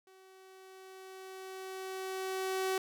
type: tone with level ramp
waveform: sawtooth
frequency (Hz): 378.8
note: F#4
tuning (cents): +41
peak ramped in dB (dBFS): -54 to -26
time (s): 0.07-2.78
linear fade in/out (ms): 2
effects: none